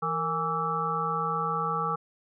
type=harmonic tone with a mistuned harmonic; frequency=164.81 Hz; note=E3; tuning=in tune; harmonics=1 / 3 / 5 / 7 / 8; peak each=-35 / -35 / -34 / -30 / -31 dBFS; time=0.02-1.96 s; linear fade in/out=10 ms; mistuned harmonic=3; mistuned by=-110 cents; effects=none